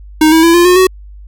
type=tone with pitch steps; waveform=square; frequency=311.4 / 322.9 / 334.9 / 347.3 / 360.2 / 373.5 Hz; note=D#4 / E4 / E4 / F4 / F#4 / F#4; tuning=+2 / -36 / +27 / -10 / -46 / +16 cents; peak=-5 dBFS; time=0.21-0.87 s; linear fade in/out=5 ms; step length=110 ms; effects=added 50 Hz sine -30 dBFS peak until 1.27 s